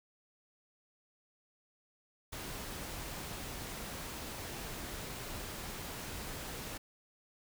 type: noise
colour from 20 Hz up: pink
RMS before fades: -43 dBFS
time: 2.32-6.78 s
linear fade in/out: 10 ms
effects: none